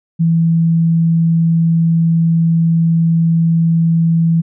sine tone, 165.3 Hz, E3, 5 cents sharp, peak -9 dBFS, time 0.19-4.42 s, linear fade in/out 20 ms, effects none

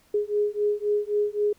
sine beating tone pair, 413.7 / 417.5 Hz, G#4 / G#4, -7 / +9 cents, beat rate 3.8 Hz, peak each -25 dBFS, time 0.14-1.53 s, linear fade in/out 5 ms, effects pink hiss -61 dBFS RMS until 1.58 s

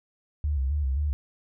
sine tone with vibrato, 70.1 Hz, C#2, 20 cents sharp, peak -23 dBFS, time 0.44-1.13 s, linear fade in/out 0 ms, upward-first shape square, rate 3.8 Hz, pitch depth 94 cents each way, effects none

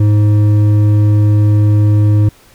sine tone with hard clipping, 104.7 Hz, G#2, 15 cents sharp, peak -8 dBFS, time 0-2.29 s, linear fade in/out 5 ms, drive 7 dB, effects pink hiss -45 dBFS RMS until 2.54 s

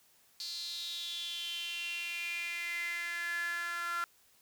sawtooth tone with high-pass filter sweep, 343.4 Hz, F4, 29 cents flat, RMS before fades -38 dBFS, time 0.4-4.04 s, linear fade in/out 0 ms, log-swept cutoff 4400 to 1400 Hz, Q 8.2, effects white hiss -66 dBFS RMS until 4.41 s

